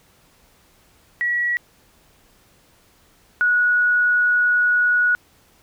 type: tone pair in turn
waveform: sine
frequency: 1927 / 1461.2 Hz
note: B6 / F#6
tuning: -43 / -22 cents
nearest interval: perfect fourth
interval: 479 cents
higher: first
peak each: -18 / -14 dBFS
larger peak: second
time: 1.21-1.57 / 3.41-5.15 s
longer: second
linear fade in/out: 0 ms
effects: pink hiss -56 dBFS RMS until 5.62 s